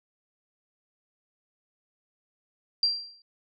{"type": "tone with exponential decay", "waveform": "sine", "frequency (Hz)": 4732, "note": "D8", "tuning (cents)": 12, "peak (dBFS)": -18, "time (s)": [2.83, 3.22], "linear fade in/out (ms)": 2, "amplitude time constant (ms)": 84, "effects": []}